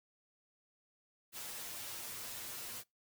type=noise with comb filter; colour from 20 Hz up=white; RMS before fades=-45 dBFS; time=1.32-2.84 s; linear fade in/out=50 ms; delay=8.5 ms; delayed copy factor=+0.85; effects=noise-tail reverb RT60 0.2 s tail -25 dB re dry